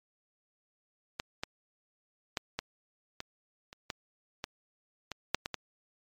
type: clicks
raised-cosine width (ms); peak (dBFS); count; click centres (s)
0.2; -16 / -16 / -14 / -15 / -20 / -29 / -17 / -17 / -20 / -8 / -16 / -16; 12; 1.199 / 1.435 / 2.372 / 2.59 / 3.204 / 3.729 / 3.902 / 4.441 / 5.117 / 5.346 / 5.459 / 5.543
effects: MP3 96 kbps